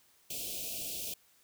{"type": "band-stop noise", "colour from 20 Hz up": "white", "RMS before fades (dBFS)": -39, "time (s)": [0.3, 1.14], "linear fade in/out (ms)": 5, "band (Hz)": [730, 2400], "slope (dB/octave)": 96, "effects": ["white hiss -66 dBFS RMS until 1.43 s"]}